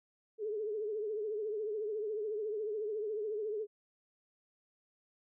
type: tone with vibrato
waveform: sine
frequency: 426 Hz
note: G#4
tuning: 44 cents sharp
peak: -34 dBFS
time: 0.38-3.67 s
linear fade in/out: 50 ms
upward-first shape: triangle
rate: 14 Hz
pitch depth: 94 cents each way
effects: none